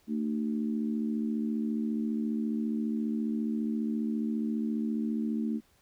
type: harmonic tone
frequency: 74.7 Hz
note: D2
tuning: 30 cents sharp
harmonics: 3 / 4 / 5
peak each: -29 / -35 / -43 dBFS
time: 0.07-5.61 s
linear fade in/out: 50 ms
effects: pink hiss -66 dBFS RMS until 5.81 s